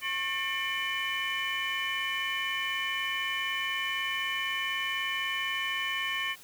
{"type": "tone cluster", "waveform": "sine", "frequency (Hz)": [1088, 1794, 2176, 2364, 2992], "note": ["C#6", "A6", "C#7", "D7", "F#7"], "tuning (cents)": [-33, 33, -33, 11, 19], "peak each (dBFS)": [-36, -33, -37, -35, -33], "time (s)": [0.01, 6.36], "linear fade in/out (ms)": 50, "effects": ["tanh soft clip ceiling -23 dBFS", "white hiss -52 dBFS RMS until 6.43 s"]}